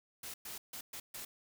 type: noise bursts at uneven times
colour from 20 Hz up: white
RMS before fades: -45 dBFS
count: 5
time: 0.23-0.34 / 0.45-0.58 / 0.73-0.81 / 0.93-1 / 1.14-1.25 s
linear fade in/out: 5 ms
effects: none